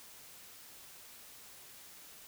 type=silence; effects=white hiss -54 dBFS RMS until 2.27 s